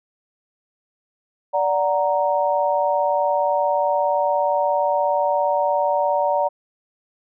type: chord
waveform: sine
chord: D augmented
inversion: none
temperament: equal with one note detuned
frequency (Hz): 582.9 / 740 / 932.3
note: D5 / F#5 / A#5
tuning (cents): -13 / 0 / 0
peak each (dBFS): -20 / -23 / -21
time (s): 1.53-6.49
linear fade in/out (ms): 20
effects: none